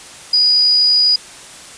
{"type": "tone", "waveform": "sine", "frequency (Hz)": 4916, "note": "D#8", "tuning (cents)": -22, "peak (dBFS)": -9, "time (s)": [0.33, 1.16], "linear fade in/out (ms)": 5, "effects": ["white hiss -36 dBFS RMS until 1.77 s", "resampled to 22050 Hz"]}